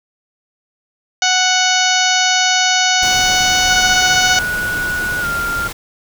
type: harmonic tone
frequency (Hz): 740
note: F#5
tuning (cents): 0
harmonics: 1 / 2 / 3 / 4 / 5 / 6 / 7 / 8 / 9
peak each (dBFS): -18 / -18 / -21 / -19 / -22 / -22 / -24 / -20 / -24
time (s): 1.22-4.39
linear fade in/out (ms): 2
type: noise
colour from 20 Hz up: pink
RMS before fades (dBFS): -26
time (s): 3.02-5.73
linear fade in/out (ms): 10
type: tone with pitch glide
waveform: sine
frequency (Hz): 1465 to 1394.8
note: F#6 to F6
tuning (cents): -18 to -3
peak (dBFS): -17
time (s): 3.69-5.68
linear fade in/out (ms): 10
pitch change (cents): -85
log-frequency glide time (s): 5.21-5.26
effects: none